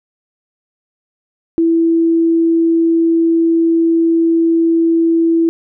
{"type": "tone", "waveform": "sine", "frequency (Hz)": 330.9, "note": "E4", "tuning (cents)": 7, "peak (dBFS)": -9, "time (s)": [1.58, 5.49], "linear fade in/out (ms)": 0, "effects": []}